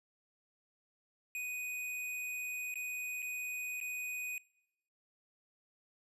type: tone with dropouts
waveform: square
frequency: 2489 Hz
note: D#7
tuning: in tune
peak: -38 dBFS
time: 1.35-4.38 s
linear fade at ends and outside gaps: 1 ms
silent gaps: 2.741-2.756 / 3.221-3.226 / 3.802-3.812 s
effects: noise-tail reverb RT60 0.8 s tail -22 dB re dry + resampled to 32000 Hz